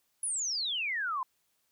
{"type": "exponential sweep", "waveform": "sine", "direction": "down", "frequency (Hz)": [10650, 987.8], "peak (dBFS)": -30, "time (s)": [0.23, 1.23], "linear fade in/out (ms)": 2, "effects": ["white hiss -75 dBFS RMS until 1.71 s"]}